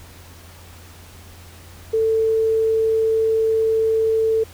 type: tone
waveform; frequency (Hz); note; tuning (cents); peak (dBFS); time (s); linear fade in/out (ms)
sine; 444.6; A4; +18; -15; 1.93-4.44; 10
effects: added 86 Hz sine -42 dBFS peak until 4.53 s + pink hiss -45 dBFS RMS until 4.53 s